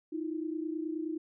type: tone pair together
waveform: sine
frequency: 313 / 342.5 Hz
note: D#4 / F4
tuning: +10 / -34 cents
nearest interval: major second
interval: 156 cents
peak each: -34 / -38 dBFS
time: 0.12-1.18 s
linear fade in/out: 10 ms
effects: none